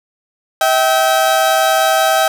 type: tone pair together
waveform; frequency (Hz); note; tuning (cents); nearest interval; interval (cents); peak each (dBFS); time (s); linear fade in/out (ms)
30% pulse; 644 / 773.9; E5 / G5; -41 / -22; minor third; 319; -11; 0.61-2.28; 2
effects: none